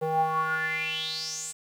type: tone with band-pass filter sweep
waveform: square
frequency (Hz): 158.7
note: D#3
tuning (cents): +35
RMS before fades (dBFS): -29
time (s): 0.01-1.53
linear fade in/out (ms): 20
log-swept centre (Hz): 570 to 8400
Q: 7.8
effects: 9-bit